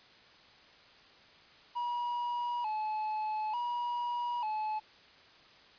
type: tone with vibrato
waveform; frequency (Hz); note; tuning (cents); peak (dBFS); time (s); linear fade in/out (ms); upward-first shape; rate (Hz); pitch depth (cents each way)
triangle; 910; A#5; -42; -30; 1.75-4.8; 20; square; 0.56; 98
effects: white hiss -58 dBFS RMS until 5.78 s + resampled to 11025 Hz